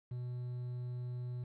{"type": "tone with quantisation", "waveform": "triangle", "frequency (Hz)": 123.47, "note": "B2", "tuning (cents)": 0, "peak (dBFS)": -36, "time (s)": [0.11, 1.44], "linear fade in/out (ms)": 5, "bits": 10, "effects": ["low-pass 2000 Hz 12 dB/octave"]}